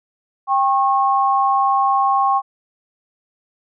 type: tone pair together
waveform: sine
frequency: 792.9 / 1089 Hz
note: G5 / C#6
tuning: +20 / -31 cents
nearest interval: perfect fourth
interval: 549 cents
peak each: -16 dBFS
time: 0.47-2.42 s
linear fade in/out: 50 ms
effects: none